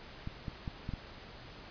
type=clicks; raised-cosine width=5 ms; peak=-25 dBFS; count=5; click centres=0.274 / 0.482 / 0.678 / 0.891 / 0.937 s; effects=pink hiss -50 dBFS RMS until 1.7 s + resampled to 11025 Hz